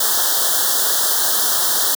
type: band-stop noise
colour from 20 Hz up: white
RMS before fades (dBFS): -17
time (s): 0-1.95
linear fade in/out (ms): 5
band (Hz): 1800 to 3100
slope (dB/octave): 96
effects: high-pass 400 Hz 12 dB/octave